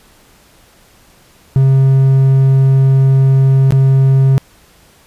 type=tone with dropouts; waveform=triangle; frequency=134.3 Hz; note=C3; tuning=46 cents sharp; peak=-4 dBFS; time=1.56-4.38 s; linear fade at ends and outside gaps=0 ms; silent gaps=3.707-3.722 s; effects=pink hiss -47 dBFS RMS until 5.06 s + resampled to 32000 Hz